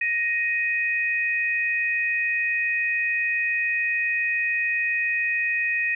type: tone pair together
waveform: sine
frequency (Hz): 1872.9 / 2500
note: A#6 / D#7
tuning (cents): +8 / +8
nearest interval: perfect fourth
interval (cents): 500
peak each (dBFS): -24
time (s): 0.01-5.95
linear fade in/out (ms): 5
effects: none